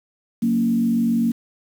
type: tone with frequency modulation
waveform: sine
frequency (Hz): 231.8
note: A#3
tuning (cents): -10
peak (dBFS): -16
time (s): 0.42-1.32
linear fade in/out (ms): 10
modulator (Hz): 47.3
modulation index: 0.65
effects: 7-bit